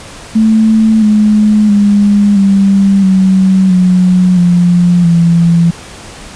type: tone with pitch steps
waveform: sine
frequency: 220 / 211.9 / 204.1 / 196.56 / 189.32 / 182.34 / 175.63 / 169.15 Hz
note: A3 / G#3 / G#3 / G3 / F#3 / F#3 / F3 / E3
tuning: 0 / +35 / -30 / +5 / +40 / -25 / +10 / +45 cents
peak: -4 dBFS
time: 0.35-5.71 s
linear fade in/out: 10 ms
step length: 670 ms
effects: pink hiss -30 dBFS RMS until 6.35 s + resampled to 22050 Hz